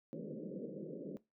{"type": "band-pass noise", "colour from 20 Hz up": "pink", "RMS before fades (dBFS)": -45, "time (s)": [0.13, 1.17], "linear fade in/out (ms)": 0, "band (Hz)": [150, 560], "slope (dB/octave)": 96, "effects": ["noise-tail reverb RT60 0.2 s tail -18 dB re dry"]}